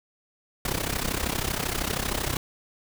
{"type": "noise with amplitude modulation", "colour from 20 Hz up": "pink", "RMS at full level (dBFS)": -25, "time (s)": [0.65, 2.37], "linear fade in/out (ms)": 2, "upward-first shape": "sine", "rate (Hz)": 32.8, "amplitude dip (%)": 80, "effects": []}